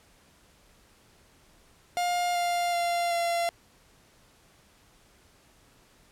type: tone with pitch steps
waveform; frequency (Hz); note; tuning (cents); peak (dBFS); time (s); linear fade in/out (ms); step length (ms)
45% pulse; 707 / 699.7 / 692.5 / 685.3; F5 / F5 / F5 / F5; +21 / +3 / -15 / -33; -25; 1.97-3.49; 0; 380
effects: pink hiss -60 dBFS RMS until 6.11 s + low-pass 12000 Hz 12 dB/octave